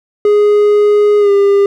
triangle tone with pitch glide, 415.3 to 400.5 Hz, G#4 to G4, 0 to +37 cents, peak -4 dBFS, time 0.25-1.66 s, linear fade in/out 2 ms, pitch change -63 cents, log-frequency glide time 1.19-1.31 s, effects none

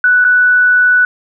sine tone with dropouts, 1483 Hz, F#6, 4 cents sharp, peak -6 dBFS, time 0.04-1.05 s, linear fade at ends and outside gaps 2 ms, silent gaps 0.243-0.248 s, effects none

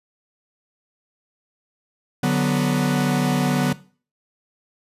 45% pulse chord, B minor, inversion first, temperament equal, 146.83 / 185 / 246.9 Hz, D3 / F#3 / B3, 0 / 0 / 0 cents, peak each -22 dBFS, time 2.23-3.73 s, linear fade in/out 5 ms, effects noise-tail reverb RT60 0.4 s tail -18 dB re dry + resampled to 32000 Hz

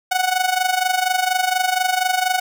sawtooth tone with amplitude modulation, 740 Hz, F#5, in tune, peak -10 dBFS, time 0.11-2.4 s, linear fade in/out 10 ms, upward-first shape sine, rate 24.2 Hz, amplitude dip 75%, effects none

